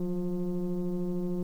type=tone with frequency modulation; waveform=sine; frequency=180.6 Hz; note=F#3; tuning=42 cents flat; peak=-26 dBFS; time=0-1.43 s; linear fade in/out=2 ms; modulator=174 Hz; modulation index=1.1; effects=tanh soft clip ceiling -26 dBFS + 10-bit